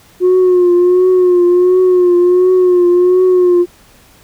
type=tone with vibrato; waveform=sine; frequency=360.7 Hz; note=F#4; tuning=44 cents flat; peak=-4 dBFS; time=0.2-3.66 s; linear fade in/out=50 ms; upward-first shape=triangle; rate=1.4 Hz; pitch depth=51 cents each way; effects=tanh soft clip ceiling -4 dBFS + pink hiss -45 dBFS RMS until 4.23 s